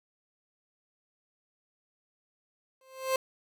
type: tone with exponential growth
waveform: 30% pulse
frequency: 525 Hz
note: C5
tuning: 6 cents sharp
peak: -20 dBFS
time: 2.81-3.16 s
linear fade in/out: 2 ms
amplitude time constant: 75 ms
effects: none